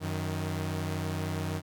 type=tone pair together; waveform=sawtooth; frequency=92.5 / 156.33 Hz; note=F#2 / D#3; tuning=0 / +9 cents; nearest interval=major sixth; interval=909 cents; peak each=-29 / -30 dBFS; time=0-1.62 s; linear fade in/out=50 ms; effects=none